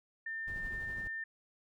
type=tone; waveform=sine; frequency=1800 Hz; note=A6; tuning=39 cents sharp; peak=-37 dBFS; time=0.26-1.24 s; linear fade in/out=5 ms
type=noise with tremolo; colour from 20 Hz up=brown; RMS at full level=-45 dBFS; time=0.47-1.08 s; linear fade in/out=10 ms; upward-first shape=sine; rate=12 Hz; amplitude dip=40%
effects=none